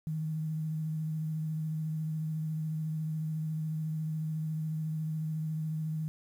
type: tone with vibrato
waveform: sine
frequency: 156.8 Hz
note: D#3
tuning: 14 cents sharp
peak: -31 dBFS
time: 0.07-6.08 s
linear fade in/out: 0 ms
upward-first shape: sine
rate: 14 Hz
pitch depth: 20 cents each way
effects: 10-bit